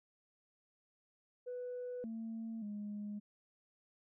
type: tone with pitch steps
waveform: sine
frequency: 494.9 / 225.3 / 207.3 Hz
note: B4 / A3 / G#3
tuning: +4 / +41 / -3 cents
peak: -39 dBFS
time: 1.46-3.2 s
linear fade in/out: 20 ms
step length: 580 ms
effects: tanh soft clip ceiling -37 dBFS